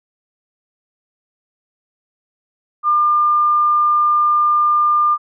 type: tone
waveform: sine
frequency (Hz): 1200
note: D6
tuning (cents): +37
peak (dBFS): -11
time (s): 2.83-5.18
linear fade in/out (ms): 50
effects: none